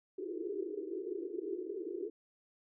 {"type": "band-pass noise", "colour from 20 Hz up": "white", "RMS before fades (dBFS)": -40, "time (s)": [0.18, 2.1], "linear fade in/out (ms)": 5, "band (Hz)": [320, 430], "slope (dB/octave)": 96, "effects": []}